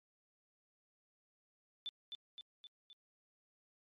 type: tone with echo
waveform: sine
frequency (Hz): 3520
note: A7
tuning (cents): 0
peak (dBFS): -39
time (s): 1.86-1.89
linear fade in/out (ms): 0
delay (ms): 260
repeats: 4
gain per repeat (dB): -4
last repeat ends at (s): 2.93
effects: MP3 48 kbps